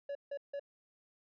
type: tone bursts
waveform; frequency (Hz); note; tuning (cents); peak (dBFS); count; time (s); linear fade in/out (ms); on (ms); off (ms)
triangle; 565; C#5; +33; -35; 3; 0.09-0.596; 5; 62; 160
effects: resampled to 11025 Hz